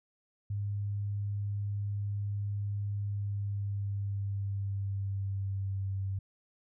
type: tone with pitch glide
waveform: sine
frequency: 101.7 to 97 Hz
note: G#2 to G2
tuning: -36 to -18 cents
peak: -31 dBFS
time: 0.5-6.19 s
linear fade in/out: 5 ms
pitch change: -82 cents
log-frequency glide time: 2.97-5.97 s
effects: none